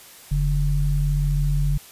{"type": "tone pair together", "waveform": "sine", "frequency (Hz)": [43.17, 144.3], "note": ["F1", "D3"], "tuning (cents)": [-19, -30], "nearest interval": "octave + major sixth", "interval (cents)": 2089, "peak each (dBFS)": [-20, -21], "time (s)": [0.31, 1.78], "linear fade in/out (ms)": 10, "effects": ["white hiss -45 dBFS RMS until 1.91 s", "resampled to 32000 Hz"]}